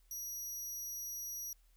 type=tone; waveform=25% pulse; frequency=5790 Hz; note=F#8; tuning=38 cents flat; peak=-36 dBFS; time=0.11-1.53 s; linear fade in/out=2 ms; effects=added 40 Hz sine -64 dBFS peak until 1.76 s + white hiss -75 dBFS RMS until 1.76 s